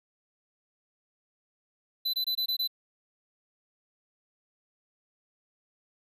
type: tone bursts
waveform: square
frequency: 4009 Hz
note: B7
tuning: 25 cents sharp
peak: -27 dBFS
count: 6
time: 2.05-2.676 s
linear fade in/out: 10 ms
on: 86 ms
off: 22 ms
effects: none